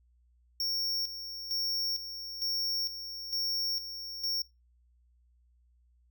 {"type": "tone with tremolo", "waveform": "square", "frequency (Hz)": 5500, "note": "F8", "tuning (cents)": -27, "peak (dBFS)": -30, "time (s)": [0.6, 4.42], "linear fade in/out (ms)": 2, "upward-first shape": "square", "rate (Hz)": 1.1, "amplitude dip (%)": 65, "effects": ["noise-tail reverb RT60 0.2 s tail -21 dB re dry", "added 60 Hz sine -63 dBFS peak until 6.1 s"]}